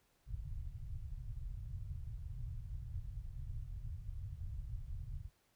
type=low-pass noise; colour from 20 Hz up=pink; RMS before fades=-44 dBFS; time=0.26-5.3 s; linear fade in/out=50 ms; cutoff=130 Hz; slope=48 dB/octave; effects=pink hiss -75 dBFS RMS until 5.55 s